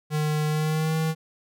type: tone with pitch glide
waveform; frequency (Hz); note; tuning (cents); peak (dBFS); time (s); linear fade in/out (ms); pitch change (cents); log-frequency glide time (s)
square; 152.3 to 159.32; D#3 to D#3; -37 to +41; -23; 0.1-1.15; 50; +78; 0.47-0.96
effects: none